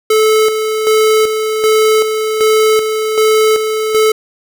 square tone with tremolo, 434.6 Hz, A4, 21 cents flat, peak -8 dBFS, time 0.1-4.12 s, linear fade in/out 5 ms, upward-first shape square, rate 1.3 Hz, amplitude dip 50%, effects none

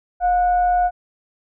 sine tone with frequency modulation, 715 Hz, F5, 41 cents sharp, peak -14 dBFS, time 0.2-0.91 s, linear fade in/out 50 ms, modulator 758 Hz, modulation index 0.28, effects none

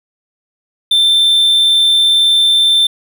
triangle tone, 3559 Hz, A7, 19 cents sharp, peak -6 dBFS, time 0.91-2.87 s, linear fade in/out 5 ms, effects none

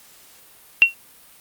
sine tone with exponential decay, 2736 Hz, F7, 36 cents flat, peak -4 dBFS, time 0.82-0.94 s, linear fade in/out 0 ms, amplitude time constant 25 ms, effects white hiss -49 dBFS RMS until 1.4 s + Opus 48 kbps

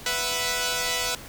5% pulse chord, B suspended fourth, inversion none, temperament equal, 493.9 / 659.3 / 740 Hz, B4 / E5 / F#5, 0 / 0 / 0 cents, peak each -16 / -18 / -20 dBFS, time 0.06-1.15 s, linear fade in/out 2 ms, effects pink hiss -42 dBFS RMS until 1.28 s

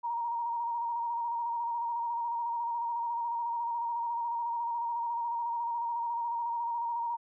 sine tone with vibrato, 939 Hz, A#5, 12 cents sharp, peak -30 dBFS, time 0.03-7.17 s, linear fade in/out 20 ms, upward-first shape square, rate 14 Hz, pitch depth 24 cents each way, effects none

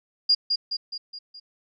sine tone with echo, 4832 Hz, D8, 48 cents sharp, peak -15 dBFS, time 0.29-0.35 s, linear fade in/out 10 ms, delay 210 ms, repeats 5, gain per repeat -5 dB, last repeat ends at 1.4 s, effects none

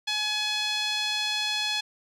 sawtooth tone with band-pass filter, 846 Hz, G#5, 32 cents sharp, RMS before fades -28 dBFS, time 0.07-1.81 s, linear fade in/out 10 ms, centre 3700 Hz, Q 2.5, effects resampled to 32000 Hz

